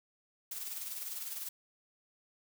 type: noise with tremolo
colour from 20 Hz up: blue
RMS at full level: -39 dBFS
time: 0.51-1.49 s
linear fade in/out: 5 ms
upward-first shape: sine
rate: 20 Hz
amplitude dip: 50%
effects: none